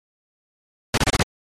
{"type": "noise bursts", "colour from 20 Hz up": "pink", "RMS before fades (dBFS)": -17, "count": 5, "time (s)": [0.94, 1.228], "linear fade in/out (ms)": 2, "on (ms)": 36, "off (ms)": 27, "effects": ["low-pass 8000 Hz 12 dB/octave", "MP3 64 kbps"]}